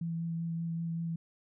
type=tone with vibrato; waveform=sine; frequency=166.4 Hz; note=E3; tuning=17 cents sharp; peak=-32 dBFS; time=0.01-1.16 s; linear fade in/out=5 ms; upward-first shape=sine; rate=5.2 Hz; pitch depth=12 cents each way; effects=none